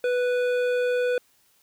triangle tone with hard clipping, 493.9 Hz, B4, in tune, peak -23 dBFS, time 0.04-1.18 s, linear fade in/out 2 ms, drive 15 dB, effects white hiss -63 dBFS RMS until 1.62 s

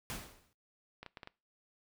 pink noise with exponential decay, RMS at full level -38 dBFS, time 0.1-0.53 s, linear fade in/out 0 ms, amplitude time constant 93 ms
clicks, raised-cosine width 0.3 ms, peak -30 dBFS, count 5, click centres 1.03 / 1.063 / 1.172 / 1.232 / 1.274 s
effects noise-tail reverb RT60 0.3 s tail -22 dB re dry

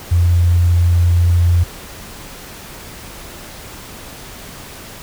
sine tone, 86.8 Hz, F2, 10 cents flat, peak -9 dBFS, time 0.11-1.64 s, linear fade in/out 10 ms, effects pink hiss -34 dBFS RMS until 5.02 s

